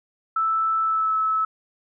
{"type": "tone with pitch glide", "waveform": "sine", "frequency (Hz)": [1318, 1300.6], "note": ["E6", "E6"], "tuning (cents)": [-1, -24], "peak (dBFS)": -19, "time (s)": [0.36, 1.45], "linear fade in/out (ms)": 5, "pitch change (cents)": -23, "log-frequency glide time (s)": [0.82, 1.16], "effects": []}